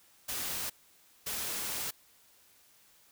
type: noise bursts at uneven times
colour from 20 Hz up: white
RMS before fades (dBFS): -36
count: 2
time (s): 0.28-0.7 / 1.26-1.91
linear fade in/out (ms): 10
effects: white hiss -63 dBFS RMS until 3.11 s